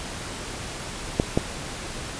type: clicks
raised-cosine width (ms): 2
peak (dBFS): -5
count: 2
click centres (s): 1.199 / 1.375
effects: pink hiss -34 dBFS RMS until 2.19 s + resampled to 22050 Hz